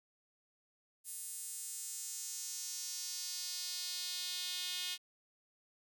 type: tone with high-pass filter sweep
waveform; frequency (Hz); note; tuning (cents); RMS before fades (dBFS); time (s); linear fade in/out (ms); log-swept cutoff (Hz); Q
sawtooth; 360; F#4; -47; -42; 1.04-4.98; 50; 9400 to 3300; 2.3
effects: none